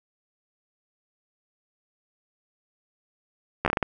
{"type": "slowing click train", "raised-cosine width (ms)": 0.5, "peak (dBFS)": -8, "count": 7, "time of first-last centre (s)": [3.65, 3.828], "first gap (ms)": 12, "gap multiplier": 1.36, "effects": []}